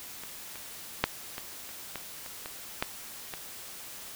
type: clicks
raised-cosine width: 0.3 ms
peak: -25 / -28 / -6 / -20 / -29 / -19 / -26 / -22 / -11 / -20 dBFS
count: 10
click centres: 0.236 / 0.557 / 1.04 / 1.381 / 1.691 / 1.957 / 2.262 / 2.459 / 2.825 / 3.338 s
effects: white hiss -44 dBFS RMS until 4.15 s